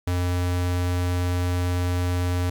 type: tone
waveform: square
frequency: 89.1 Hz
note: F2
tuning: 35 cents sharp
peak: -22 dBFS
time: 0.07-2.5 s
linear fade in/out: 5 ms
effects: 9-bit